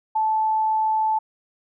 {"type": "tone", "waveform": "sine", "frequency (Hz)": 873, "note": "A5", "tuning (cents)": -14, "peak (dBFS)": -18, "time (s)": [0.15, 1.19], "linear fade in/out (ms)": 10, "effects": []}